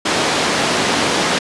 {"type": "band-pass noise", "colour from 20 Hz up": "pink", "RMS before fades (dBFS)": -17, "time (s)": [0.05, 1.39], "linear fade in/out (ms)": 10, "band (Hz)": [230, 6000], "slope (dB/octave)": 12, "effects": ["resampled to 24000 Hz"]}